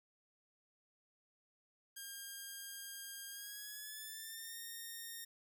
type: tone with pitch glide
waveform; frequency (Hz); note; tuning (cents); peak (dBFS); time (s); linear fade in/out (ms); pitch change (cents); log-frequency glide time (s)
5% pulse; 1611 to 1839.9; G6 to A#6; +47 to -23; -36; 1.96-5.25; 10; +230; 3.29-4.57
effects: none